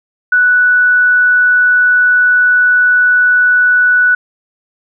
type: tone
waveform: sine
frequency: 1480 Hz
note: F#6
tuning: in tune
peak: -6 dBFS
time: 0.32-4.15 s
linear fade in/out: 5 ms
effects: none